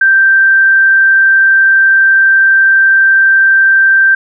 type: tone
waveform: sine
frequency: 1568 Hz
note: G6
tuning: in tune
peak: -4 dBFS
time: 0.01-4.15 s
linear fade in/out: 5 ms
effects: none